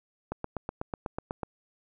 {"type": "click train", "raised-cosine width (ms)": 1, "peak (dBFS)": -18, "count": 10, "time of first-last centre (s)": [0.32, 1.432], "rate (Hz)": 8.09, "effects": []}